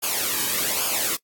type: noise with flanger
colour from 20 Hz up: white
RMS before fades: -24 dBFS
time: 0.02-1.17 s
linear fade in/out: 20 ms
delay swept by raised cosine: 0.51 to 1.48 ms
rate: 1.2 Hz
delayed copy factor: -0.7
effects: noise-tail reverb RT60 0.1 s tail -24 dB re dry + AAC 64 kbps